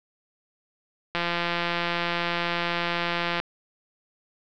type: click train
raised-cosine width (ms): 0.3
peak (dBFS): -10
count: 388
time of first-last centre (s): 1.15-3.4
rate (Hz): 172
effects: low-pass 5000 Hz 12 dB/octave